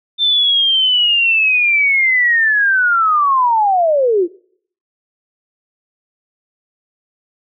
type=linear sweep; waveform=sine; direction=down; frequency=3584 to 324.1 Hz; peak=-10 dBFS; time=0.18-4.28 s; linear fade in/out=50 ms; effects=noise-tail reverb RT60 0.6 s tail -23 dB re dry